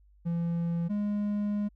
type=tone pair in turn; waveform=triangle; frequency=169.5 / 206.6 Hz; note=E3 / G#3; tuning=+49 / -9 cents; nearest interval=minor third; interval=342 cents; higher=second; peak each=-25 dBFS; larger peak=neither; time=0.25-0.89 / 0.89-1.69 s; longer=second; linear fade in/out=20 ms; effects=added 50 Hz sine -57 dBFS peak until 1.75 s